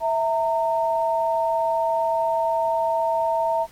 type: tone pair together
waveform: sine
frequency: 655.8 / 916 Hz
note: E5 / A#5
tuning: -9 / -31 cents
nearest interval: tritone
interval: 578 cents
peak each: -22 dBFS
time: 0-3.67 s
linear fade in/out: 50 ms
effects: pink hiss -51 dBFS RMS until 3.71 s + AAC 64 kbps